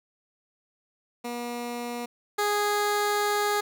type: tone pair in turn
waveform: 15% pulse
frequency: 240 / 413.9 Hz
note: B3 / G#4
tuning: -49 / -6 cents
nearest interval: major sixth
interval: 943 cents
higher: second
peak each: -25 / -17 dBFS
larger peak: second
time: 1.24-2.06 / 2.38-3.61 s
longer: second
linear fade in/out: 10 ms
effects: none